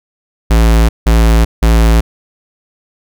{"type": "tone bursts", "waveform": "square", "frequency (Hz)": 56, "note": "A1", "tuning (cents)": 31, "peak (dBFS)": -6, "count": 3, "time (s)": [0.5, 2.01], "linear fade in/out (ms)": 10, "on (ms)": 390, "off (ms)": 170, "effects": []}